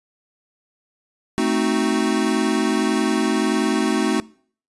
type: chord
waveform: square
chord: A diminished seventh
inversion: none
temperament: equal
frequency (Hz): 220 / 261.6 / 311.1 / 370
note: A3 / C4 / Eb4 / Gb4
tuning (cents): 0 / 0 / 0 / 0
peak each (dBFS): -24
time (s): 1.38-4.2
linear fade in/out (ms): 0
effects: noise-tail reverb RT60 0.5 s tail -22 dB re dry + resampled to 24000 Hz